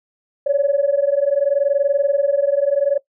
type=tone pair together; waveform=sine; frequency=553 / 573.7 Hz; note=C#5 / D5; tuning=-4 / -41 cents; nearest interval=minor second; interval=63 cents; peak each=-16 dBFS; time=0.46-2.98 s; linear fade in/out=10 ms; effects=noise-tail reverb RT60 0.1 s tail -19 dB re dry + tanh soft clip ceiling -7 dBFS